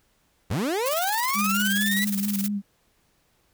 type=linear sweep; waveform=30% pulse; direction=up; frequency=72 to 2000 Hz; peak=-21 dBFS; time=0.5-2.05 s; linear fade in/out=10 ms
type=noise with tremolo; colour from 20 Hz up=blue; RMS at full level=-29 dBFS; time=0.86-2.48 s; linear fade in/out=0 ms; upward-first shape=square; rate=19 Hz; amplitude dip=70%
type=tone with vibrato; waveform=sine; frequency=201.9 Hz; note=G#3; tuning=49 cents flat; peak=-24 dBFS; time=1.34-2.62 s; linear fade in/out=50 ms; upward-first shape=sine; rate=4.5 Hz; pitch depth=40 cents each way
effects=pink hiss -66 dBFS RMS until 3.53 s